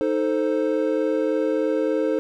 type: chord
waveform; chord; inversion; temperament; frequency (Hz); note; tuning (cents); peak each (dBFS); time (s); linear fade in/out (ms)
triangle; A diminished; second; equal; 311.1 / 440 / 523.3; Eb4 / A4 / C5; 0 / 0 / 0; -22; 0.01-2.19; 0
effects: none